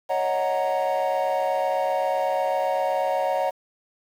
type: chord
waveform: triangle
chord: D# minor seventh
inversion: third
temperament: equal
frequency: 554.4 / 622.3 / 740 / 932.3 Hz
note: C#5 / D#5 / F#5 / A#5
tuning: 0 / 0 / 0 / 0 cents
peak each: -23 / -25 / -23 / -26 dBFS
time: 0.09-3.51 s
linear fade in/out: 20 ms
effects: tanh soft clip ceiling -14 dBFS + 8-bit